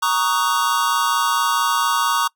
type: chord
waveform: square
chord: D# minor seventh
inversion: second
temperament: just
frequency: 933.4 / 1120.1 / 1244.5 / 1493.4 Hz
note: A#5 / C#6 / D#6 / F#6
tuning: +2 / +18 / 0 / +16 cents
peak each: -23 / -21 / -23 / -27 dBFS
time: 0.02-2.28 s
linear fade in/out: 10 ms
effects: noise-tail reverb RT60 0.1 s tail -24 dB re dry